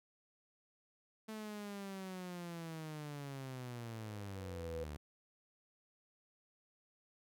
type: linear sweep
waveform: sawtooth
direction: down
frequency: 219.8 to 71.9 Hz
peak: -40 dBFS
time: 1.28-4.97 s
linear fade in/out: 10 ms
type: tone with exponential growth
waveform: sine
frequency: 493.9 Hz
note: B4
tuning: in tune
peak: -39 dBFS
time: 3.55-4.84 s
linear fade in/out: 5 ms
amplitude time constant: 280 ms
effects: none